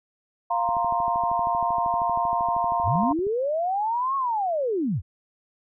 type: chord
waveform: sine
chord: F suspended fourth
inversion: none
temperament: just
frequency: 698.5 / 931.3 / 1047.7 Hz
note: F5 / Bb5 / C6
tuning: 0 / -2 / +2 cents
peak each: -25 / -25 / -27 dBFS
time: 0.5-3.13 s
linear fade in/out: 10 ms
type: click train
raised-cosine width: 3 ms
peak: -27 dBFS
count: 34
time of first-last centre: 0.69-3.268 s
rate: 12.8 Hz
type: linear two-way sweep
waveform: sine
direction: up then down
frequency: 63.2 to 1108.7 to 63.2 Hz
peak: -22 dBFS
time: 2.83-5.02 s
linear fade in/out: 50 ms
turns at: 4.16 s
effects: none